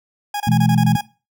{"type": "tone bursts", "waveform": "40% pulse", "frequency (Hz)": 824, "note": "G#5", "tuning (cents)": -14, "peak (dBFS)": -20, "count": 8, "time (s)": [0.34, 1.011], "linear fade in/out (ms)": 5, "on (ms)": 62, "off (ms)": 25}
{"type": "chord", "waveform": "sine", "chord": "E major", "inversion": "second", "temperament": "equal with one note detuned", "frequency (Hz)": [123.47, 164.81, 212.1], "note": ["B2", "E3", "G#3"], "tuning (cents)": [0, 0, 37], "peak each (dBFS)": -17, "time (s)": [0.47, 0.96], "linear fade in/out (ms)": 5}
{"effects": ["noise-tail reverb RT60 0.3 s tail -18 dB re dry"]}